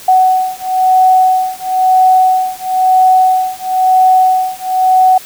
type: beating tone pair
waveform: sine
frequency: 746 / 747 Hz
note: F#5 / F#5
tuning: +14 / +16 cents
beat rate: 1 Hz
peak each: -10 dBFS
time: 0.08-5.18 s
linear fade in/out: 5 ms
effects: white hiss -33 dBFS RMS until 5.25 s